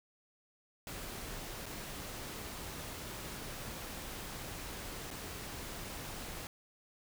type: noise with dropouts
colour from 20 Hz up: pink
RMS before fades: -44 dBFS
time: 0.87-6.47 s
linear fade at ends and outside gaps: 1 ms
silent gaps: 1.658-1.663 / 5.105-5.111 s
effects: none